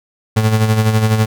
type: tone with tremolo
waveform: 35% pulse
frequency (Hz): 109.4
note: A2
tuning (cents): -9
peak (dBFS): -7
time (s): 0.36-1.26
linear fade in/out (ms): 10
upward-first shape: sine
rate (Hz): 12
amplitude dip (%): 55
effects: none